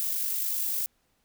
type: noise with amplitude modulation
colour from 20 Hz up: violet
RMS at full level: -28 dBFS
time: 0-0.86 s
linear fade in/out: 0 ms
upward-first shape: sine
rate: 50.1 Hz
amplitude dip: 30%
effects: pink hiss -71 dBFS RMS until 1.24 s